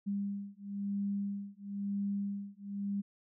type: beating tone pair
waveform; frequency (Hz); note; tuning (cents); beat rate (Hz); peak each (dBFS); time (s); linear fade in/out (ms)
sine; 200 / 201; G3 / G3; +35 / +44; 1; -37 / -37; 0.06-3.02; 20
effects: none